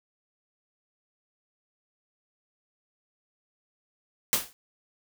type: noise with exponential decay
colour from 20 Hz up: white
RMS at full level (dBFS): -20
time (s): 4.33-4.53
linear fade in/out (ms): 0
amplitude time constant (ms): 42
effects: none